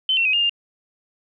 sine tone with pitch steps, 3066 / 2714 / 2525 / 2821 / 2805 Hz, G7 / E7 / D#7 / F7 / F7, -39 / +50 / +25 / +17 / +7 cents, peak -16 dBFS, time 0.09-0.495 s, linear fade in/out 2 ms, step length 81 ms, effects none

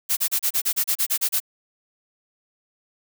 blue noise bursts, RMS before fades -21 dBFS, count 12, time 0.09-1.402 s, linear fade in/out 20 ms, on 80 ms, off 32 ms, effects none

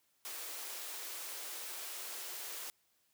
white high-pass noise, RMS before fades -44 dBFS, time 0.25-2.7 s, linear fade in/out 0 ms, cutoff 330 Hz, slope 48 dB/octave, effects white hiss -75 dBFS RMS until 3.13 s + high-pass 60 Hz 12 dB/octave

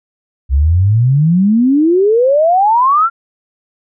sine exponential sweep, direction up, 64 to 1400 Hz, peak -7 dBFS, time 0.49-3.1 s, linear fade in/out 50 ms, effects none

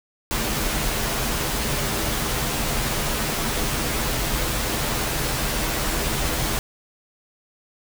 pink noise with comb filter, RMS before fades -24 dBFS, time 0.31-6.59 s, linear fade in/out 0 ms, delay 11 ms, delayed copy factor -0.55, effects none

